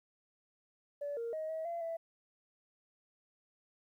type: tone with pitch steps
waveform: sine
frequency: 576 / 465 / 629 / 640 / 681 / 662 Hz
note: D5 / A#4 / D#5 / D#5 / F5 / E5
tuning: -34 / -4 / +19 / +49 / -44 / +7 cents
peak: -35 dBFS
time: 1.01-1.97 s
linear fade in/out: 10 ms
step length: 160 ms
effects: tanh soft clip ceiling -32 dBFS + 12-bit